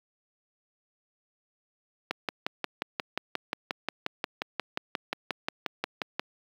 click train, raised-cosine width 0.3 ms, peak -12 dBFS, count 24, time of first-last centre 2.11-6.195 s, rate 5.63 Hz, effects high-pass 200 Hz 12 dB/octave + 8-bit

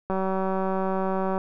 click train, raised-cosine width 1 ms, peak -14 dBFS, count 244, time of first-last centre 0.1-1.379 s, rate 190 Hz, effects none

